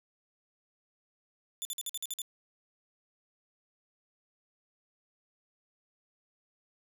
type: tone bursts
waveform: 15% pulse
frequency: 3509 Hz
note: A7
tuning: 5 cents flat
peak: -27 dBFS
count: 8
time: 1.62-2.218 s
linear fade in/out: 0 ms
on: 31 ms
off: 50 ms
effects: none